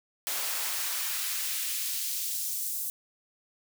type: noise with high-pass filter sweep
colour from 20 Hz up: white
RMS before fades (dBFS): -32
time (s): 0.27-2.9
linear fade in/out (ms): 0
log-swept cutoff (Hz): 500 to 8800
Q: 0.78
effects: none